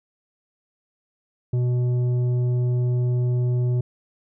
sine tone with tanh clipping, 123.47 Hz, B2, in tune, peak -20 dBFS, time 1.53-3.81 s, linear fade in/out 5 ms, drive 8 dB, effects none

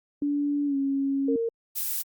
sine tone with pitch glide, 288.6 to 274.8 Hz, D4 to C#4, -30 to -15 cents, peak -23 dBFS, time 0.22-1.36 s, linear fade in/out 2 ms, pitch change -85 cents, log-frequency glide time 0.66-0.76 s
sine tone, 460 Hz, A#4, 23 cents flat, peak -24 dBFS, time 1.28-1.49 s, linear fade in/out 5 ms
violet noise, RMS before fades -29 dBFS, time 1.75-2.03 s, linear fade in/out 20 ms
effects Opus 48 kbps

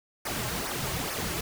pink noise with flanger, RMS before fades -32 dBFS, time 0.25-1.41 s, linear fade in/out 5 ms, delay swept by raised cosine 0.25 to 4.15 ms, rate 2.3 Hz, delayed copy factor -0.75, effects none

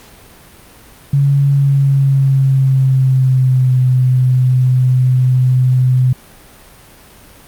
sine tone with pitch glide, 140 to 127.64 Hz, C#3 to C3, +18 to -43 cents, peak -8 dBFS, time 1.13-6.13 s, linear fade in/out 5 ms, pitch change -161 cents, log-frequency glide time 1.5-3.77 s, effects pink hiss -41 dBFS RMS until 7.47 s + Opus 48 kbps

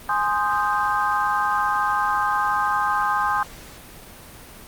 sine chord, Ab major seventh, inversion none, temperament equal with one note detuned, 830.6 / 1046.5 / 1238.1 / 1568 Hz, Ab5 / C6 / Eb6 / G6, 0 / 0 / -9 / 0 cents, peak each -24 / -24 / -24 / -26 dBFS, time 0.09-3.43 s, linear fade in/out 2 ms, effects pink hiss -42 dBFS RMS until 4.67 s + Opus 32 kbps

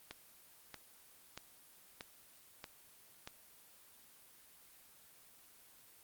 click train, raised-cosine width 0.2 ms, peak -27 dBFS, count 6, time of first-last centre 0.11-3.275 s, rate 1.58 Hz, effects white hiss -62 dBFS RMS until 6.03 s + Opus 24 kbps

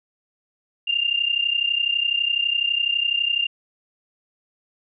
sine tone pair together, 2784 / 2816 Hz, F7 / F7, -6 / +14 cents, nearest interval unison, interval 20 cents, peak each -22 dBFS, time 0.87-3.47 s, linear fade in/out 10 ms, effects none

